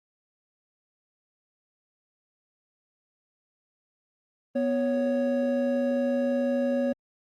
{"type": "tone pair together", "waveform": "triangle", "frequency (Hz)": [246.9, 555.2], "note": ["B3", "C#5"], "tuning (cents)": [0, 3], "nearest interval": "octave + major second", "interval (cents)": 1403, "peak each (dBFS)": -24, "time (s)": [4.55, 6.93], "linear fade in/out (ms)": 10, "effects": ["Opus 24 kbps"]}